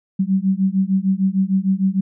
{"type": "beating tone pair", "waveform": "sine", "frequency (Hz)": [188.3, 194.9], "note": ["F#3", "G3"], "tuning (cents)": [31, -10], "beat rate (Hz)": 6.6, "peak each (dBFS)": -18, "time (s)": [0.19, 2.01], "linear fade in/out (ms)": 10, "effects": []}